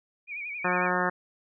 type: tone with vibrato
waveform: sine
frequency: 2352 Hz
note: D7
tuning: 2 cents sharp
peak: -33 dBFS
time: 0.27-0.91 s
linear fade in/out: 50 ms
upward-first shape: sine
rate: 11 Hz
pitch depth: 90 cents each way
type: harmonic tone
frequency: 180.3 Hz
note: F#3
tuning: 45 cents flat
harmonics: 1 / 2 / 3 / 4 / 5 / 6 / 7 / 8 / 9 / 10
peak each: -33 / -33 / -33 / -33 / -33 / -33 / -33 / -33 / -33 / -33 dBFS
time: 0.64-1.1 s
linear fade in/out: 10 ms
effects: none